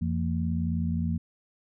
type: tone cluster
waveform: sine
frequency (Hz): 85.8 / 169.1 / 228.2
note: F2 / E3 / A#3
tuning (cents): -30 / +44 / -37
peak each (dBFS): -29 / -29 / -31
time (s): 0.01-1.18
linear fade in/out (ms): 10
effects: none